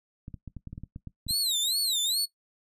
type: clicks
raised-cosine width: 5 ms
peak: -27 dBFS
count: 12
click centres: 0.281 / 0.342 / 0.477 / 0.567 / 0.673 / 0.73 / 0.779 / 0.836 / 0.961 / 1.073 / 1.267 / 1.308 s
type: tone with vibrato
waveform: sawtooth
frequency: 3951 Hz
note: B7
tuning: in tune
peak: -22 dBFS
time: 1.28-2.26 s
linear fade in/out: 20 ms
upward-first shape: sine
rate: 2.4 Hz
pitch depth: 200 cents each way
effects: noise-tail reverb RT60 0.1 s tail -17 dB re dry + resampled to 32000 Hz